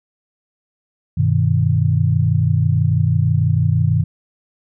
sine chord, G augmented, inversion none, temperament equal with one note detuned, 97.32 / 123.47 / 155.56 Hz, G2 / B2 / D#3, -12 / 0 / 0 cents, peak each -17 dBFS, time 1.17-4.04 s, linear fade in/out 10 ms, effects none

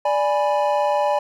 triangle chord, G# diminished, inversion second, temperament equal, 587.3 / 830.6 / 987.8 Hz, D5 / G#5 / B5, 0 / 0 / 0 cents, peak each -18 / -19 / -23 dBFS, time 0.05-1.19 s, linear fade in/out 5 ms, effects none

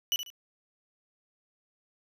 35% pulse tone with echo, 2960 Hz, F#7, in tune, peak -23 dBFS, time 0.12-0.16 s, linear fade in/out 0 ms, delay 71 ms, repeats 2, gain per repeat -10 dB, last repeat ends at 0.302 s, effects none

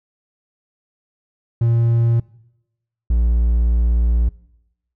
triangle tone pair in turn, 116.54 / 58.27 Hz, A#2 / A#1, 0 / 0 cents, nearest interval octave, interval 1200 cents, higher first, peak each -11 dBFS, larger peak neither, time 1.61-2.2 / 3.1-4.29 s, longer second, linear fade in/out 5 ms, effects noise-tail reverb RT60 0.9 s tail -22 dB re dry

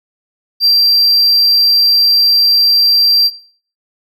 triangle tone, 4717 Hz, D8, 7 cents sharp, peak -5 dBFS, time 0.6-3.31 s, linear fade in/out 50 ms, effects noise-tail reverb RT60 0.5 s tail -21 dB re dry

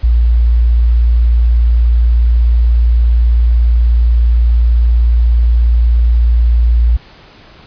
sine tone, 58.27 Hz, A#1, in tune, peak -6 dBFS, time 0.03-6.97 s, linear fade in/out 10 ms, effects pink hiss -40 dBFS RMS until 7.66 s + resampled to 11025 Hz

